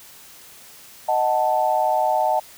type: chord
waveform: sine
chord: D# diminished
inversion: none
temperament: equal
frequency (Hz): 622.3 / 740 / 880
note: D#5 / F#5 / A5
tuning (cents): 0 / 0 / 0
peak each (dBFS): -22 / -21 / -21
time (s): 1.08-2.4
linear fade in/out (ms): 10
effects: white hiss -45 dBFS RMS until 2.57 s